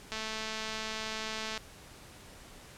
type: click train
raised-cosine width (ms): 0.2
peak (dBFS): -20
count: 320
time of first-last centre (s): 0.12-1.577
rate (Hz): 219
effects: pink hiss -52 dBFS RMS until 2.77 s + low-pass 11000 Hz 12 dB/octave